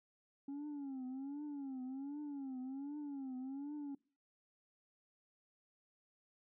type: tone with vibrato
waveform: sine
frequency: 275.1 Hz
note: C#4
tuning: 13 cents flat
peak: -39 dBFS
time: 0.48-3.95 s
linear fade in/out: 5 ms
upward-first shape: triangle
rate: 1.3 Hz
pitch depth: 150 cents each way
effects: noise-tail reverb RT60 0.4 s tail -24 dB re dry + tanh soft clip ceiling -41 dBFS